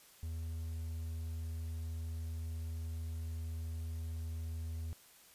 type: tone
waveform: triangle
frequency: 81.2 Hz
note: E2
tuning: 26 cents flat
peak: -36 dBFS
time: 0.23-4.93 s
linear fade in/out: 0 ms
effects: white hiss -61 dBFS RMS until 5.34 s + resampled to 32000 Hz